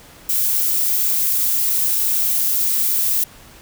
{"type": "noise", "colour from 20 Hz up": "violet", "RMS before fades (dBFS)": -18, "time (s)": [0.29, 3.24], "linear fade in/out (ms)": 5, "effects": ["pink hiss -44 dBFS RMS until 3.61 s"]}